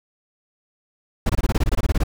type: noise bursts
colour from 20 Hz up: brown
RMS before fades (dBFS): -17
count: 14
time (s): 1.26-2.036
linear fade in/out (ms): 5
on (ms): 35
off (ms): 22
effects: none